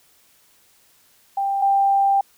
sine tone pair in turn, 790 / 790 Hz, G5 / G5, +13 / +13 cents, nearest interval unison, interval 0 cents, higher neither, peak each -19 / -14 dBFS, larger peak second, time 1.37-1.62 / 1.62-2.21 s, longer second, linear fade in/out 5 ms, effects white hiss -57 dBFS RMS until 2.37 s

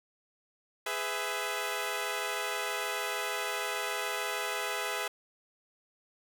10% pulse chord, E major, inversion first, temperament equal with one note detuned, 415.3 / 501.1 / 659.3 Hz, G#4 / B4 / E5, 0 / +25 / 0 cents, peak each -28 dBFS, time 0.86-5.08 s, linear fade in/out 5 ms, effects none

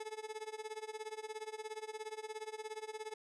30% pulse tone with tremolo, 433.6 Hz, A4, 25 cents flat, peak -37 dBFS, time 0-3.14 s, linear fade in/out 5 ms, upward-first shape sine, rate 17 Hz, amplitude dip 90%, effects resampled to 24000 Hz

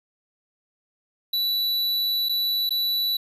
square tone with dropouts, 3951 Hz, B7, in tune, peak -22 dBFS, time 1.33-3.17 s, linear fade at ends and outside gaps 5 ms, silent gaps 2.287-2.293 / 2.693-2.706 s, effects resampled to 32000 Hz

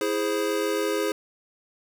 square chord, E augmented, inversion none, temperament equal with one note detuned, 328.7 / 415.3 / 523.3 Hz, E4 / G#4 / B#4, -5 / 0 / 0 cents, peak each -30 / -27 / -30 dBFS, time 0.01-1.12 s, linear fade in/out 2 ms, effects none

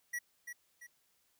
square tone with echo, 1932 Hz, B6, 39 cents flat, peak -36 dBFS, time 0.13-0.19 s, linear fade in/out 10 ms, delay 340 ms, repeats 2, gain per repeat -7 dB, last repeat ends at 0.87 s, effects white hiss -74 dBFS RMS until 1.39 s

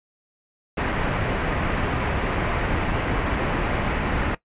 pink low-pass noise, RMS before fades -24 dBFS, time 0.77-4.35 s, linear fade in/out 5 ms, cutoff 2500 Hz, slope 24 dB/octave, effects noise-tail reverb RT60 0.1 s tail -18 dB re dry + resampled to 8000 Hz

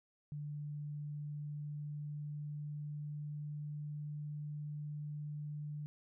sine tone with pitch glide, 147.5 to 148.61 Hz, D3 to D3, +8 to +21 cents, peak -40 dBFS, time 0.32-5.86 s, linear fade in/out 0 ms, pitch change +13 cents, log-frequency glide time 0.98-4.16 s, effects none

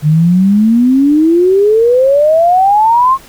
sine exponential sweep, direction up, 146.83 to 1088 Hz, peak -5 dBFS, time 0.02-3.18 s, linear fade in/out 50 ms, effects pink hiss -38 dBFS RMS until 3.28 s

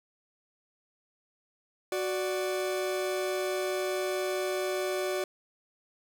40% pulse tone pair together, 370 / 587.3 Hz, F#4 / D5, 0 / 0 cents, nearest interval minor sixth, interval 800 cents, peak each -30 / -32 dBFS, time 1.92-5.24 s, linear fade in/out 2 ms, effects none

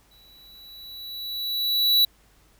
square tone with exponential growth, 3934 Hz, B7, 7 cents flat, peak -15 dBFS, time 0.11-2.05 s, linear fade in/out 5 ms, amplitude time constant 420 ms, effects added 50 Hz sine -60 dBFS peak until 2.59 s + pink hiss -60 dBFS RMS until 2.59 s

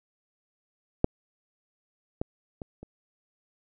clicks, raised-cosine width 2 ms, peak -6 / -15 / -23 / -29 dBFS, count 4, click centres 1.044 / 2.215 / 2.618 / 2.83 s, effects none

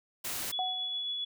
white noise, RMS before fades -36 dBFS, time 0.24-0.52 s, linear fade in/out 10 ms
sine tone with tremolo, 3400 Hz, G#7, 40 cents sharp, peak -31 dBFS, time 0.52-1.25 s, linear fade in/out 10 ms, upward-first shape triangle, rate 7.3 Hz, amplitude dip 25%
sine tone with exponential decay, 742 Hz, F#5, 5 cents sharp, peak -28 dBFS, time 0.59-1.05 s, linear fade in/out 1 ms, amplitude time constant 100 ms
effects none

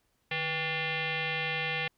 sine tone with frequency modulation, 151.8 Hz, D#3, 42 cents flat, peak -29 dBFS, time 0.31-1.88 s, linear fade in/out 5 ms, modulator 642 Hz, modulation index 4.7, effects pink hiss -74 dBFS RMS until 1.97 s

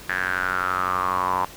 sawtooth tone with band-pass filter sweep, 91.9 Hz, F#2, 11 cents flat, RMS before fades -24 dBFS, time 0.09-1.45 s, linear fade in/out 5 ms, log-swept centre 1700 to 970 Hz, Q 7.9, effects pink hiss -42 dBFS RMS until 1.56 s

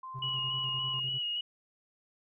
sine tone, 1042 Hz, C6, 7 cents flat, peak -40 dBFS, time 0.03-1 s, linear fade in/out 5 ms
triangle tone with tremolo, 131.5 Hz, C3, 9 cents sharp, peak -36 dBFS, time 0.14-1.19 s, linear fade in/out 20 ms, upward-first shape square, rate 10 Hz, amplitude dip 55%
sine tone with vibrato, 2900 Hz, F#7, 35 cents flat, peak -31 dBFS, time 0.22-1.41 s, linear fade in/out 5 ms, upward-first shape square, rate 3.5 Hz, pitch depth 18 cents each way
effects none

